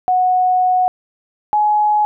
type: tone pair in turn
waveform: sine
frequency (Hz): 735 / 842.2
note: F#5 / G#5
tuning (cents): -12 / +24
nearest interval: major second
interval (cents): 236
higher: second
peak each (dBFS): -11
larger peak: neither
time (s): 0.08-0.88 / 1.53-2.05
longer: first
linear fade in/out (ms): 0
effects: none